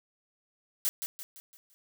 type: noise with echo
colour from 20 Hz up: blue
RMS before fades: -28 dBFS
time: 0.85-0.89 s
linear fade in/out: 0 ms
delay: 170 ms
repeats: 5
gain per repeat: -7 dB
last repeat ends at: 1.74 s
effects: none